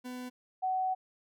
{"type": "tone pair in turn", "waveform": ["40% pulse", "sine"], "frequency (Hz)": [250.2, 749.8], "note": ["B3", "F#5"], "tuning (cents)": [23, 23], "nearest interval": "octave + perfect fifth", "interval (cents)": 1900, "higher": "second", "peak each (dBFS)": [-38, -28], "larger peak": "second", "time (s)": [[0.04, 0.3], [0.62, 0.95]], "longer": "second", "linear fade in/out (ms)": 20, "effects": []}